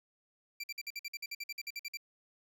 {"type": "tone bursts", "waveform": "25% pulse", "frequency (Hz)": 2349, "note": "D7", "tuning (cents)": 0, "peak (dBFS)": -34, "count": 16, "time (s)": [0.6, 1.972], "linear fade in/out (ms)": 5, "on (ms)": 37, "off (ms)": 52, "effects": []}